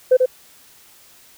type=tone with echo; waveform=sine; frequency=510 Hz; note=C5; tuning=44 cents flat; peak=-7 dBFS; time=0.11-0.17 s; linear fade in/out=10 ms; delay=90 ms; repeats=1; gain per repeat=-4 dB; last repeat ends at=0.26 s; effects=tanh soft clip ceiling -5 dBFS + white hiss -49 dBFS RMS until 1.37 s